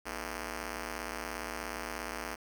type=ring-modulated tone; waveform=5% pulse; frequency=185 Hz; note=F#3; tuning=in tune; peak=-23 dBFS; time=0.05-2.36 s; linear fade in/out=20 ms; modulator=131 Hz; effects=9-bit